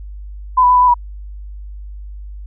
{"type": "tone with pitch steps", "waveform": "sine", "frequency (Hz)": [1012, 987, 999, 990, 998, 969], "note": ["B5", "B5", "B5", "B5", "B5", "B5"], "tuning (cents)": [42, -1, 20, 4, 18, -33], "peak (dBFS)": -7, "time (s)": [0.57, 0.942], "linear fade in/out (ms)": 10, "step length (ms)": 62, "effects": ["added 50 Hz sine -28 dBFS peak until 2.46 s"]}